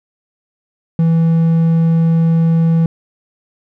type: tone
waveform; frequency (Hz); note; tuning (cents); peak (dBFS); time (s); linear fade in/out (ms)
triangle; 164.5; E3; -3; -7; 0.99-2.86; 2
effects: none